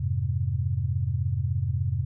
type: chord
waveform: sine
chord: F minor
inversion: none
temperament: equal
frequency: 87.31 / 103.83 / 130.81 Hz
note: F2 / Ab2 / C3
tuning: 0 / 0 / 0 cents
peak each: -28 dBFS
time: 0-2.05 s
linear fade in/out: 10 ms
effects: none